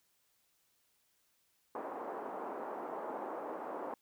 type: band-pass noise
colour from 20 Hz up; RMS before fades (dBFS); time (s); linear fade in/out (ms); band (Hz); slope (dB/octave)
white; -42; 1.75-3.94; 2; 280 to 1000; 24
effects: white hiss -75 dBFS RMS until 4.01 s